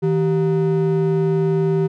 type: ring-modulated tone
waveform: triangle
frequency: 273.9 Hz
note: C#4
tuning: 21 cents flat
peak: -10 dBFS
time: 0.02-1.88 s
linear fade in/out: 20 ms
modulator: 114 Hz
effects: none